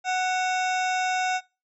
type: harmonic tone with a mistuned harmonic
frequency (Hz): 740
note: F#5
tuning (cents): 0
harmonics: 1 / 2 / 3 / 4 / 5 / 7 / 8 / 9 / 10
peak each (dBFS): -24 / -30 / -34 / -36 / -38 / -41 / -42 / -43 / -44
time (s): 0.04-1.41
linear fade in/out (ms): 50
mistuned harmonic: 4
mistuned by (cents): -150
effects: noise-tail reverb RT60 0.3 s tail -24 dB re dry